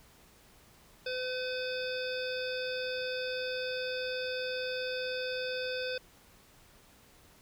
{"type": "harmonic tone", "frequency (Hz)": 508, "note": "B4", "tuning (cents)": 49, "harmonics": [1, 3, 5, 7, 9, 10], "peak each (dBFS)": [-35, -40, -42, -43, -45, -45], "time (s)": [1.06, 5.98], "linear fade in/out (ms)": 5, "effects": ["pink hiss -60 dBFS RMS until 7.41 s"]}